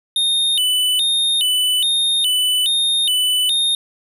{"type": "tone with vibrato", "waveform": "square", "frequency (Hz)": 3317, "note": "G#7", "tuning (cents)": -3, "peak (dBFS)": -15, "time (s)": [0.16, 3.75], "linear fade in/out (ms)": 2, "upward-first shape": "square", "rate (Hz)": 1.2, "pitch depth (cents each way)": 180, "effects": []}